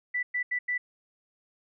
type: tone bursts at uneven times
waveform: sine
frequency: 1975.5 Hz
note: B6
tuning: in tune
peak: -26 dBFS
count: 4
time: 0.14-0.23 / 0.34-0.43 / 0.51-0.59 / 0.68-0.78 s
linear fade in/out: 10 ms
effects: none